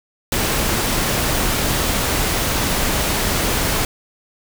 pink noise, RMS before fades -19 dBFS, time 0.32-3.85 s, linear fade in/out 2 ms, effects none

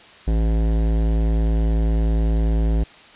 sine tone with hard clipping, 55 Hz, A1, in tune, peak -18 dBFS, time 0.27-2.84 s, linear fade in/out 10 ms, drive 17 dB, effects white hiss -45 dBFS RMS until 3.15 s + resampled to 8000 Hz

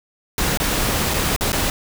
pink noise with dropouts, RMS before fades -20 dBFS, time 0.38-1.7 s, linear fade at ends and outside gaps 1 ms, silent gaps 0.574-0.6 / 1.138-1.141 / 1.363-1.409 / 1.52-1.529 s, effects none

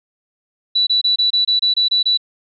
sine tone bursts, 3951 Hz, B7, in tune, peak -12 dBFS, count 10, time 0.75-2.175 s, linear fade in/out 10 ms, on 120 ms, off 25 ms, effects none

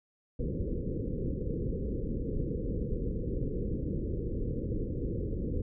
pink low-pass noise, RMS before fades -33 dBFS, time 0.39-5.62 s, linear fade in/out 5 ms, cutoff 520 Hz, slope 96 dB/octave, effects none

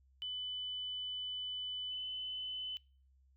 sine tone with pitch glide, 3000 to 3019 Hz, F#7 to F#7, +23 to +34 cents, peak -38 dBFS, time 0.22-2.77 s, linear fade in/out 0 ms, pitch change +11 cents, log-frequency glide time 1.88-2.06 s, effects noise-tail reverb RT60 0.4 s tail -24 dB re dry + added 66 Hz sine -65 dBFS peak until 3.36 s

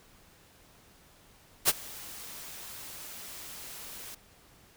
white noise with ADSR envelope, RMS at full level -21 dBFS, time 1.65-4.15 s, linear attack 37 ms, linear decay 33 ms, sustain -23 dB, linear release 8 ms, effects pink hiss -59 dBFS RMS until 4.76 s

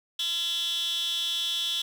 15% pulse tone with high-pass filter, 339.9 Hz, F4, 47 cents flat, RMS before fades -29 dBFS, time 0.19-1.82 s, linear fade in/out 5 ms, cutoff 3400 Hz, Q 6.7, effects none

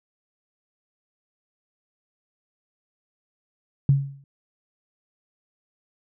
sine tone with exponential decay, 138.59 Hz, C#3, in tune, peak -11 dBFS, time 3.89-4.24 s, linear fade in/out 2 ms, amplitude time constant 75 ms, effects none

